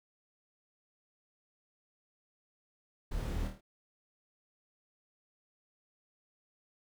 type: noise with echo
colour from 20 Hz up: brown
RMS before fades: -38 dBFS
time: 3.11-3.48 s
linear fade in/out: 10 ms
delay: 26 ms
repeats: 5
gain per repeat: -4 dB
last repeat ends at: 3.61 s
effects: none